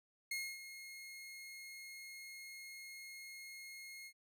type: tone with ADSR envelope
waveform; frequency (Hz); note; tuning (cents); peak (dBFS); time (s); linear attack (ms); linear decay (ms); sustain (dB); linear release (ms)
sawtooth; 2152; C7; +48; -34; 0.31-4.13; 5; 260; -12; 66
effects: none